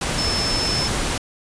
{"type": "tone in noise", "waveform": "sine", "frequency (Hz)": 5274, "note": "E8", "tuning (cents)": 0, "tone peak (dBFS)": -22, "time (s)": [0.18, 0.88], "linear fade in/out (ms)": 5, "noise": "pink", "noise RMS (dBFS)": -23, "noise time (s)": [0.01, 1.18], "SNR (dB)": -2, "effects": ["resampled to 22050 Hz"]}